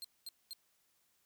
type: tone bursts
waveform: sawtooth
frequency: 4186 Hz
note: C8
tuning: in tune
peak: -40 dBFS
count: 3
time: 0.02-0.532 s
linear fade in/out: 0 ms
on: 24 ms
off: 220 ms
effects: white hiss -75 dBFS RMS until 1.25 s